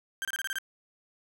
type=tone bursts; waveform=35% pulse; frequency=1579 Hz; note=G6; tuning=12 cents sharp; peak=-29 dBFS; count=7; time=0.22-0.585 s; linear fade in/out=0 ms; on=29 ms; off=27 ms; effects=none